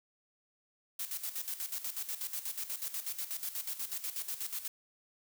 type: noise with tremolo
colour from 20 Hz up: blue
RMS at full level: -37 dBFS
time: 0.99-4.68 s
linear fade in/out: 5 ms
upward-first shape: square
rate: 8.2 Hz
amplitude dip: 70%
effects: none